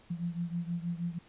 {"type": "beating tone pair", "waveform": "sine", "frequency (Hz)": [169.8, 176.1], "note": ["F3", "F3"], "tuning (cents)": [-48, 15], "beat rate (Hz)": 6.3, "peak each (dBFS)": [-34, -37], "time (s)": [0.1, 1.19], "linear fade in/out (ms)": 10, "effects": ["pink hiss -60 dBFS RMS until 1.28 s", "resampled to 8000 Hz"]}